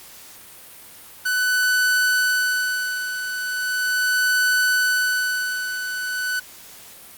45% pulse tone with tremolo, 1497 Hz, F#6, 20 cents sharp, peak -16 dBFS, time 1.25-6.4 s, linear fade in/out 10 ms, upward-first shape sine, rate 0.38 Hz, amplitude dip 65%, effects white hiss -43 dBFS RMS until 7.17 s + Opus 48 kbps

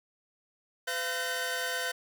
sawtooth tone cluster, 506 / 687 / 1527 / 1835 Hz, B4 / F5 / G6 / A#6, +42 / -29 / -46 / -28 cents, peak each -34 / -35 / -30 / -34 dBFS, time 0.87-1.92 s, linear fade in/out 10 ms, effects none

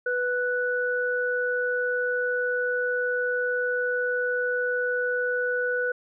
sine tone pair together, 494.1 / 1480.6 Hz, B4 / F#6, +1 / +1 cents, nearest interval octave + perfect fifth, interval 1900 cents, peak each -26 dBFS, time 0.06-5.92 s, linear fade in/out 5 ms, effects none

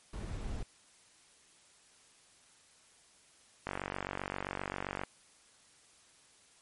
brown noise, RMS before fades -39 dBFS, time 0.13-0.63 s, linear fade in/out 5 ms
click train, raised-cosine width 0.5 ms, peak -20 dBFS, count 66, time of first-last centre 3.67-5.036 s, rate 47.6 Hz
effects white hiss -63 dBFS RMS until 6.61 s + MP3 48 kbps

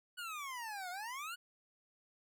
25% pulse exponential two-way sweep, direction down then up, 1484 to 702 to 1484 Hz, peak -38 dBFS, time 0.17-1.36 s, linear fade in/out 20 ms, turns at 0.9 s, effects none

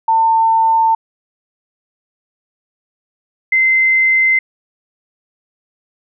sine tone pair in turn, 899 / 2070 Hz, A5 / C7, +37 / -19 cents, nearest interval octave + major second, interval 1444 cents, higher second, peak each -9 dBFS, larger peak neither, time 0.08-0.95 / 3.52-4.39 s, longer neither, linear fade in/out 5 ms, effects none

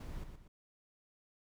brown noise with echo, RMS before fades -44 dBFS, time 0-0.24 s, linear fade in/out 5 ms, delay 120 ms, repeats 2, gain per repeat -7 dB, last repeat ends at 0.48 s, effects none

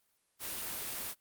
white noise, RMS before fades -39 dBFS, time 0.39-1.15 s, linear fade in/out 50 ms, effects white hiss -75 dBFS RMS until 1.2 s + Opus 32 kbps

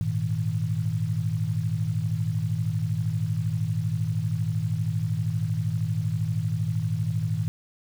sine chord, Ab suspended second, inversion none, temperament equal with one note detuned, 103.83 / 116.54 / 158.74 Hz, Ab2 / Bb2 / Eb3, 0 / 0 / +35 cents, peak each -28 dBFS, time 0.01-7.48 s, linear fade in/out 0 ms, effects 8-bit

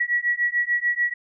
sine beating tone pair, 1925 / 1931.8 Hz, B6 / B6, -45 / -39 cents, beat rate 6.8 Hz, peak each -23 dBFS, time 0-1.14 s, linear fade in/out 10 ms, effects none

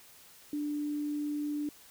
sine tone, 295 Hz, D4, 8 cents sharp, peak -31 dBFS, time 0.53-1.69 s, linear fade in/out 2 ms, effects white hiss -56 dBFS RMS until 1.9 s

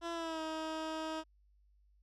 15% pulse tone with pitch glide, 337.7 to 316.9 Hz, E4 to D#4, +42 to +32 cents, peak -31 dBFS, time 0.01-1.24 s, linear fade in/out 50 ms, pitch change -110 cents, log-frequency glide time 0.12-0.41 s, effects added 50 Hz sine -65 dBFS peak until 2.02 s + low-pass 6000 Hz 12 dB/octave

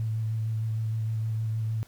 sine tone with vibrato, 110.8 Hz, A2, 13 cents sharp, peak -26 dBFS, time 0-1.83 s, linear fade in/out 0 ms, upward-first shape square, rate 6.5 Hz, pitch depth 14 cents each way, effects pink hiss -57 dBFS RMS until 1.87 s

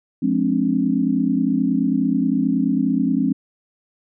sine chord, D half-diminished seventh, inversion first, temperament just, 176.2 / 211.4 / 264.3 / 293.7 Hz, F3 / Ab3 / C4 / D4, +16 / +31 / +18 / 0 cents, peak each -24 / -22 / -19 / -24 dBFS, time 0.22-3.33 s, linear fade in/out 10 ms, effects none

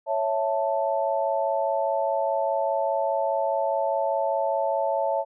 sine chord, A major, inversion first, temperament equal, 554.4 / 659.3 / 880 Hz, C#5 / E5 / A5, 0 / 0 / 0 cents, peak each -26 / -26 / -27 dBFS, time 0.06-5.25 s, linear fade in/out 50 ms, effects none

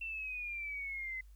sine exponential sweep, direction down, 2700 to 2036 Hz, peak -38 dBFS, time 0.01-1.21 s, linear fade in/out 5 ms, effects added 50 Hz sine -53 dBFS peak until 1.35 s + white hiss -74 dBFS RMS until 1.35 s

